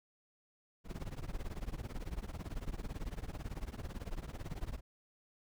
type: noise with tremolo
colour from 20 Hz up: brown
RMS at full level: -37 dBFS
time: 0.84-4.81 s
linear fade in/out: 50 ms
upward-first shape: triangle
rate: 18 Hz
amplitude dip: 100%
effects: none